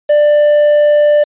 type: tone with quantisation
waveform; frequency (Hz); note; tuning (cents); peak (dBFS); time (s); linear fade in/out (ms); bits
triangle; 592; D5; +14; -4; 0.09-1.24; 10; 5
effects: resampled to 8000 Hz